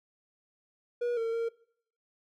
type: tone with pitch steps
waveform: triangle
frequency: 481.5 / 455.5 / 460.9 Hz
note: B4 / A#4 / A#4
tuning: -44 / -40 / -20 cents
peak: -26 dBFS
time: 1.01-1.49 s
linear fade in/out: 10 ms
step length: 160 ms
effects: noise-tail reverb RT60 0.6 s tail -20 dB re dry